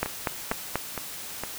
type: two click trains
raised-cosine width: 0.5 ms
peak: -9 / -15 dBFS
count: 4 / 4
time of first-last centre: 0.03-0.756 / 0.06-1.436 s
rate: 4.13 / 2.18 Hz
effects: white hiss -38 dBFS RMS until 1.58 s